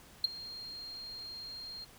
sine tone with ADSR envelope, 4212 Hz, C8, 11 cents sharp, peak -20 dBFS, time 0.24-1.85 s, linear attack 4 ms, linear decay 15 ms, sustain -22 dB, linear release 13 ms, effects tanh soft clip ceiling -19 dBFS + pink hiss -57 dBFS RMS until 1.98 s

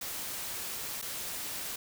white noise with dropouts, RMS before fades -38 dBFS, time 0.01-1.76 s, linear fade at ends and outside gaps 5 ms, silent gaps 1.016-1.023 s, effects none

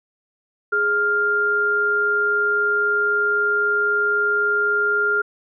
sine tone pair together, 416.2 / 1400 Hz, G#4 / F6, +4 / +4 cents, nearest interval octave + major sixth, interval 2100 cents, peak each -24 / -17 dBFS, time 0.72-5.22 s, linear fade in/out 10 ms, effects none

